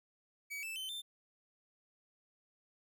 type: tone with pitch steps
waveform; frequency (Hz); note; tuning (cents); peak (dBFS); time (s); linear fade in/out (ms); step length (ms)
45% pulse; 2273 / 2641 / 3069 / 3567; C#7 / E7 / G7 / A7; +43 / +3 / -37 / +23; -40; 0.5-1.02; 20; 130
effects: none